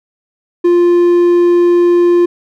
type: tone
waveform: triangle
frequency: 349.2 Hz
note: F4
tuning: in tune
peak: -4 dBFS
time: 0.64-2.26 s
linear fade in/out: 10 ms
effects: none